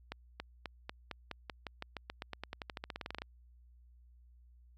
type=accelerating click train; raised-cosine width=0.3 ms; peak=-24 dBFS; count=27; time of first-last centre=0.12-3.22 s; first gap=280 ms; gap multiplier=0.92; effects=added 60 Hz sine -58 dBFS peak until 4.77 s